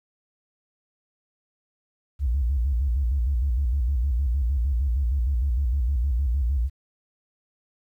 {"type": "tone with vibrato", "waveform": "sine", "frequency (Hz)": 64.1, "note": "C2", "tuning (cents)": -35, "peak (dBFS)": -19, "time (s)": [2.19, 6.7], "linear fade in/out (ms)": 50, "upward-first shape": "square", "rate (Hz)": 6.5, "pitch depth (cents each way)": 160, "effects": ["tanh soft clip ceiling -16 dBFS", "10-bit"]}